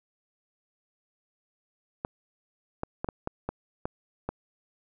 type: clicks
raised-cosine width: 1 ms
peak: -16 dBFS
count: 8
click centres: 2.049 / 2.834 / 3.045 / 3.088 / 3.274 / 3.49 / 3.855 / 4.29 s
effects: none